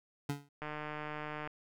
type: tone with exponential decay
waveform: 25% pulse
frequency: 142.9 Hz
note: D3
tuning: 47 cents flat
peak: -27 dBFS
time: 0.29-0.49 s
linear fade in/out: 5 ms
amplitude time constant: 43 ms
type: click train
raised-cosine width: 0.5 ms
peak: -26 dBFS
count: 130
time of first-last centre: 0.62-1.474 s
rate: 151 Hz
effects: none